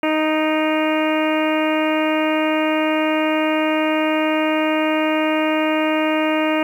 harmonic tone with a mistuned harmonic, 311.1 Hz, D#4, in tune, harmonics 1 / 2 / 3 / 4 / 5 / 6 / 7 / 8 / 9, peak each -19 / -21 / -26 / -28 / -31 / -31 / -30 / -29 / -30 dBFS, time 0.03-6.63 s, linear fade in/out 2 ms, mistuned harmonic 8, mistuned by -32 cents, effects 8-bit

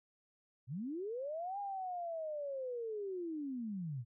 sine linear two-way sweep, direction up then down, 110 to 817 to 110 Hz, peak -38 dBFS, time 0.67-4.05 s, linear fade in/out 50 ms, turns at 1.59 s, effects none

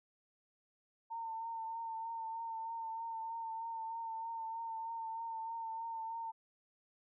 sine tone with vibrato, 907 Hz, A#5, 48 cents flat, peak -39 dBFS, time 1.1-6.32 s, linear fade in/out 20 ms, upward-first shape triangle, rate 3.2 Hz, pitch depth 28 cents each way, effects none

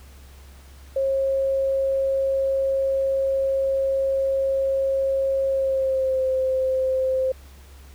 sine tone with pitch glide, 540 to 522.5 Hz, C#5 to C5, -45 to -2 cents, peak -19 dBFS, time 0.96-7.32 s, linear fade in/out 5 ms, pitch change -57 cents, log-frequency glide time 5.49-6.23 s, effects added 68 Hz sine -43 dBFS peak until 7.94 s + pink hiss -52 dBFS RMS until 7.94 s

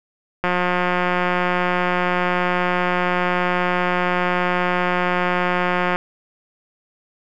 click train, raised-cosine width 0.5 ms, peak -5 dBFS, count 989, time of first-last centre 0.44-5.96 s, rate 179 Hz, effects none

